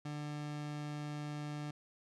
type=tone; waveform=30% pulse; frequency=148.3 Hz; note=D3; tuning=17 cents sharp; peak=-37 dBFS; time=0.05-1.71 s; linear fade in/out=5 ms; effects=low-pass 7000 Hz 12 dB/octave